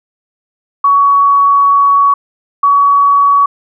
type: tone pair in turn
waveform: sine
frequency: 1124 / 1130 Hz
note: C#6 / C#6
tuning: +24 / +33 cents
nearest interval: unison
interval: 9 cents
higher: second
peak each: -5 dBFS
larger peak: neither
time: 0.84-2.14 / 2.63-3.46 s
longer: first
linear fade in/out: 5 ms
effects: none